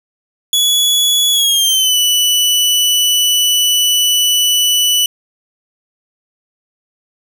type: tone with pitch glide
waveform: sawtooth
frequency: 3392 to 2970 Hz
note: G#7 to F#7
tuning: +36 to +6 cents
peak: -7 dBFS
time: 0.53-5.06 s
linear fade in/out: 2 ms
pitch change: -230 cents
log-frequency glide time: 1.32-1.97 s
effects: none